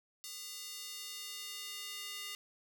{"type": "tone with high-pass filter sweep", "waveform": "square", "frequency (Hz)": 405.2, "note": "G#4", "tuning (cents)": -43, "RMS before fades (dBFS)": -45, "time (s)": [0.24, 2.35], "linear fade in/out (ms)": 0, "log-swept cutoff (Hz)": [4800, 2700], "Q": 1.2, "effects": []}